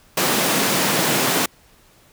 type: high-pass noise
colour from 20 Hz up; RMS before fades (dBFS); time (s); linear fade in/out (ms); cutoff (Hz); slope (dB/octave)
pink; -19; 0.17-1.46; 5; 160; 24
effects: pink hiss -53 dBFS RMS until 2.12 s